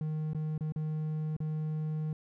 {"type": "tone with dropouts", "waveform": "triangle", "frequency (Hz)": 155, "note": "D#3", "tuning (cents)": -6, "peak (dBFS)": -29, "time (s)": [0.01, 2.13], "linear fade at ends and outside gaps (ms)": 2, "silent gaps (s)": [[0.333, 0.347], [0.579, 0.608], [0.722, 0.76], [1.366, 1.403]], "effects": []}